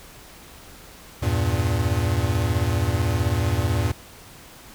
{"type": "chord", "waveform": "square", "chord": "E diminished", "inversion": "none", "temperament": "equal", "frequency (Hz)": [82.41, 98, 116.54], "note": ["E2", "G2", "Bb2"], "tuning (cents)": [0, 0, 0], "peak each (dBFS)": -25, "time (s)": [1.22, 3.92], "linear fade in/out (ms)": 10, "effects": ["pink hiss -45 dBFS RMS until 4.74 s"]}